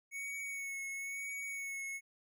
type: tone with vibrato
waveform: square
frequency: 2217 Hz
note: C#7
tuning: in tune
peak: -40 dBFS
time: 0.11-2.01 s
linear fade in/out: 50 ms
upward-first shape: sine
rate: 1 Hz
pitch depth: 25 cents each way
effects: none